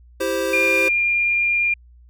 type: chord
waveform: square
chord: C major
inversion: first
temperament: equal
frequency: 329.6 / 392 / 523.3 Hz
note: E4 / G4 / C5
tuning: 0 / 0 / 0 cents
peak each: -28 / -26 / -23 dBFS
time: 0.2-0.89 s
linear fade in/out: 10 ms
type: tone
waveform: sine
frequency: 2403 Hz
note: D7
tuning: 39 cents sharp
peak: -16 dBFS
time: 0.53-1.74 s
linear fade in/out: 5 ms
effects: added 60 Hz sine -45 dBFS peak until 2.09 s